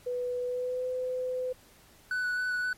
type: tone with pitch glide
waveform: sine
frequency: 493.9 to 506.9 Hz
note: B4 to B4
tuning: 0 to +45 cents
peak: -29 dBFS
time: 0.06-1.53 s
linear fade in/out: 10 ms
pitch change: +45 cents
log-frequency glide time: 0.44-0.87 s
type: tone with vibrato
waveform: triangle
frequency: 1486 Hz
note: F#6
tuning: 7 cents sharp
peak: -26 dBFS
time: 2.11-2.73 s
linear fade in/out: 2 ms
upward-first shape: square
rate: 3.8 Hz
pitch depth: 10 cents each way
effects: pink hiss -58 dBFS RMS until 2.77 s + MP3 64 kbps